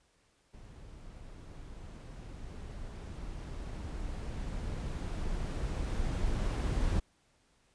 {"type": "noise with level ramp", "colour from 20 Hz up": "brown", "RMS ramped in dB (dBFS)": [-50, -30], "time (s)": [0.53, 7], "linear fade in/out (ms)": 10, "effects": ["pink hiss -70 dBFS RMS until 7.74 s", "resampled to 22050 Hz"]}